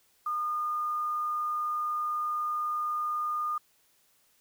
sine tone with quantisation, 1218 Hz, D#6, 37 cents flat, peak -28 dBFS, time 0.26-3.58 s, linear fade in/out 5 ms, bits 9, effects white hiss -67 dBFS RMS until 4.4 s

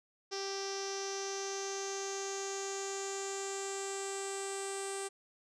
sawtooth tone with low-pass filter sweep, 392 Hz, G4, in tune, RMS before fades -39 dBFS, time 0.31-5.09 s, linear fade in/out 20 ms, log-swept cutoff 5500 to 8400 Hz, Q 7.6, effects none

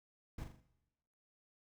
brown noise with echo, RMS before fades -43 dBFS, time 0.38-0.44 s, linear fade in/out 5 ms, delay 41 ms, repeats 4, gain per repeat -6 dB, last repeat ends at 0.604 s, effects noise-tail reverb RT60 1.0 s tail -17 dB re dry

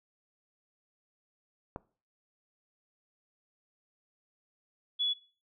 click, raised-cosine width 1 ms, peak -23 dBFS, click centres 1.761 s
sine tone, 3400 Hz, G#7, 40 cents sharp, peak -27 dBFS, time 4.99-5.14 s, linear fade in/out 20 ms
effects noise-tail reverb RT60 0.4 s tail -21 dB re dry

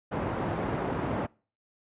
pink band-pass noise, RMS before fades -31 dBFS, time 0.11-1.27 s, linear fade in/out 20 ms, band 110 to 1100 Hz, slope 12 dB/octave, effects noise-tail reverb RT60 0.4 s tail -25 dB re dry + resampled to 8000 Hz

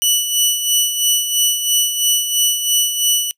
15% pulse tone with tremolo, 2960 Hz, F#7, in tune, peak -4 dBFS, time 0.02-3.31 s, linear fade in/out 0 ms, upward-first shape sine, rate 3 Hz, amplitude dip 60%, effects noise-tail reverb RT60 0.1 s tail -23 dB re dry

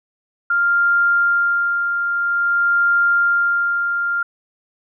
sine tone with tremolo, 1396.9 Hz, F6, in tune, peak -12 dBFS, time 0.5-4.23 s, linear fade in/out 5 ms, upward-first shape sine, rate 0.5 Hz, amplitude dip 45%, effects none

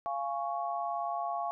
sine chord, Db major, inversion first, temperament just, 693 / 831.5 / 1108.7 Hz, F5 / Ab5 / Db6, -14 / +2 / 0 cents, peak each -34 / -37 / -37 dBFS, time 0.06-1.51 s, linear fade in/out 0 ms, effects none

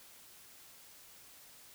silence, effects white hiss -57 dBFS RMS until 1.74 s

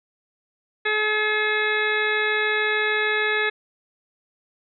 harmonic tone, 426.6 Hz, G#4, 46 cents sharp, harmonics 1 / 2 / 3 / 4 / 5 / 6 / 8 / 9, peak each -26 / -33 / -32 / -23 / -27 / -30 / -34 / -34 dBFS, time 0.85-3.5 s, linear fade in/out 10 ms, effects none

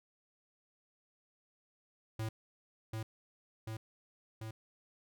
square tone with echo, 110.6 Hz, A2, 9 cents sharp, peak -36 dBFS, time 2.19-2.29 s, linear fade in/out 5 ms, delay 740 ms, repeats 3, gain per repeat -2 dB, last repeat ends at 4.51 s, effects none

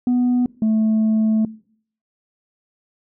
sine tone pair in turn, 246.9 / 218.6 Hz, B3 / A3, 0 / -11 cents, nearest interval major second, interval 211 cents, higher first, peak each -12 dBFS, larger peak neither, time 0.07-0.46 / 0.62-1.45 s, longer second, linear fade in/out 2 ms, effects noise-tail reverb RT60 0.6 s tail -23 dB re dry + tanh soft clip ceiling -13 dBFS

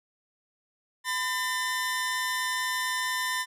sawtooth tone pair together, 1009 / 1797.8 Hz, B5 / A6, +37 / +37 cents, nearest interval minor seventh, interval 1000 cents, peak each -27 / -26 dBFS, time 1.04-3.46 s, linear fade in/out 50 ms, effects resampled to 32000 Hz

